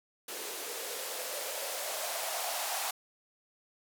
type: noise with band-pass filter sweep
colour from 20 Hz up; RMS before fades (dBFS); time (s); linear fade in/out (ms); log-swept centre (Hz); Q
violet; -37; 0.28-2.91; 5; 400 to 780; 4.6
effects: none